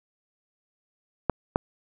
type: clicks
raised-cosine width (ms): 1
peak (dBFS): -7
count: 2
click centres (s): 1.297 / 1.559
effects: none